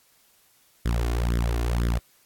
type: tone with flanger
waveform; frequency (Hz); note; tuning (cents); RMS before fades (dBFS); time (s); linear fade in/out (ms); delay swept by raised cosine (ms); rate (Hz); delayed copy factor
sawtooth; 58.4; A#1; +4; -24; 0.85-1.99; 10; 0.56 to 2.86; 2; +1
effects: white hiss -61 dBFS RMS until 2.25 s + AAC 64 kbps